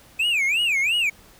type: tone with vibrato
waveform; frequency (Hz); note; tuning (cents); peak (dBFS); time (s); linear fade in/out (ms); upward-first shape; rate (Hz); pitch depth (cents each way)
triangle; 2489; D#7; 0; -17; 0.19-1.1; 10; sine; 2.9; 270
effects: pink hiss -51 dBFS RMS until 1.39 s